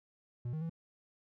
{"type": "tone with pitch steps", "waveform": "triangle", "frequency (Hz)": [120.8, 157, 164.7], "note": ["B2", "D#3", "E3"], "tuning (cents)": [-38, 16, -1], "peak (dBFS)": -33, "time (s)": [0.45, 0.696], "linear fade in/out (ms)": 5, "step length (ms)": 82, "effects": []}